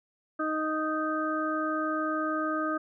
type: harmonic tone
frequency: 311.1 Hz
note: D#4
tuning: in tune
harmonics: 1 / 2 / 4 / 5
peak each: -31 / -34 / -31 / -36 dBFS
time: 0.39-2.78 s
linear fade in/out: 10 ms
effects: none